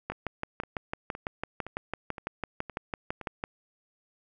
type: two click trains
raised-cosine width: 0.5 ms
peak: -24 / -16 dBFS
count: 7 / 21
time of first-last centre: 0.12-3.213 / 0.1-3.439 s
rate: 1.94 / 5.99 Hz
effects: none